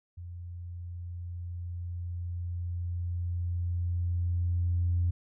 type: tone with level ramp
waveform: sine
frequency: 87.31 Hz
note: F2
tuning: in tune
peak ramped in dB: -39 to -23 dBFS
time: 0.17-5.11 s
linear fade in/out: 10 ms
effects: tanh soft clip ceiling -19 dBFS